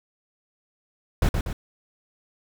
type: noise with echo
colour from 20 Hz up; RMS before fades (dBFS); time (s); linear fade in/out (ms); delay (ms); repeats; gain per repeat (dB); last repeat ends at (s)
brown; -19; 1.22-1.29; 2; 120; 2; -5; 1.53
effects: none